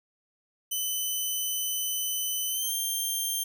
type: tone with pitch glide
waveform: 5% pulse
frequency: 3020 to 3172 Hz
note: F#7 to G7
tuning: +35 to +20 cents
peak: -20 dBFS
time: 0.71-3.44 s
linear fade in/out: 10 ms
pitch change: +85 cents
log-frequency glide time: 2.48-2.72 s
effects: none